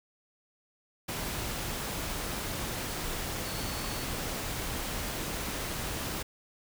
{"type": "tone in noise", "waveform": "sine", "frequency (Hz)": 4435, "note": "C#8", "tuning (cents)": 0, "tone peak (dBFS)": -45, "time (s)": [3.45, 4.05], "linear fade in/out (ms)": 10, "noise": "pink", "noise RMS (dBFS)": -35, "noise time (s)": [1.08, 6.23], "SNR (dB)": -13, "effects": []}